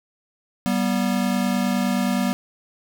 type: tone pair together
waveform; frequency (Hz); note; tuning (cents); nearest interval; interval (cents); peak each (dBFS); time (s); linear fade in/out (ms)
square; 193.3 / 242.9; G3 / B3; -24 / -29; major third; 395; -23 / -23; 0.66-2.33; 0
effects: none